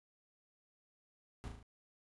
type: noise with echo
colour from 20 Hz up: brown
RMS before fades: -44 dBFS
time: 1.44-1.48 s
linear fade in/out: 0 ms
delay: 37 ms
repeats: 4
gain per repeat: -4 dB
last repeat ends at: 1.628 s
effects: resampled to 24000 Hz